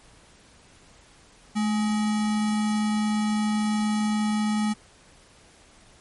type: tone with sample-and-hold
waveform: sine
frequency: 214 Hz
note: A3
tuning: 48 cents flat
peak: -21 dBFS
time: 1.55-4.74 s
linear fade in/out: 20 ms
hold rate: 1050 Hz
effects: pink hiss -54 dBFS RMS until 6 s + MP3 48 kbps